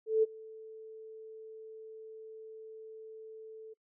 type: tone with ADSR envelope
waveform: sine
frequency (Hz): 440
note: A4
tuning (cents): 0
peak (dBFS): -21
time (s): 0.06-3.74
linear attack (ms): 170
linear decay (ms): 24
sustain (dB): -24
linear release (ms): 13
effects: noise-tail reverb RT60 0.1 s tail -26 dB re dry